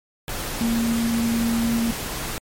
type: tone in noise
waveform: sine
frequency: 230.8 Hz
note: A#3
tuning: 17 cents flat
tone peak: -19 dBFS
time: 0.61-1.91 s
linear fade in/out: 0 ms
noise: pink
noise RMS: -29 dBFS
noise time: 0.28-2.38 s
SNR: +7 dB
effects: MP3 64 kbps